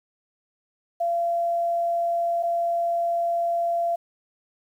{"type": "tone pair in turn", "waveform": "sine", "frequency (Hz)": [684, 684], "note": ["F5", "F5"], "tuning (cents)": [-36, -36], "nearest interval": "unison", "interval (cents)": 0, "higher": "neither", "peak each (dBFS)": -21, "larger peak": "neither", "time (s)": [[1, 2.43], [2.43, 3.96]], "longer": "second", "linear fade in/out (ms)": 10, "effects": ["9-bit"]}